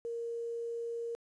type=tone with quantisation; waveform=sine; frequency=466.2 Hz; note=A#4; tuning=in tune; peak=-35 dBFS; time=0.05-1.15 s; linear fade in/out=0 ms; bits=10; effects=resampled to 22050 Hz